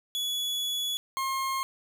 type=tone pair in turn; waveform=40% pulse; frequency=3397 / 1070 Hz; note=G#7 / C6; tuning=+38 / +38 cents; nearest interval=octave + minor sixth; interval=2000 cents; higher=first; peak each=-27 dBFS; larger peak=neither; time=0.15-0.97 / 1.17-1.63 s; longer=first; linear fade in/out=0 ms; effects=none